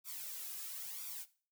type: noise with flanger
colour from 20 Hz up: blue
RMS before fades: -45 dBFS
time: 0.04-1.26 s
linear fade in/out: 50 ms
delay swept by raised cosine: 0.84 to 2.44 ms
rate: 1 Hz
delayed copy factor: +0.7
effects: noise-tail reverb RT60 0.4 s tail -17 dB re dry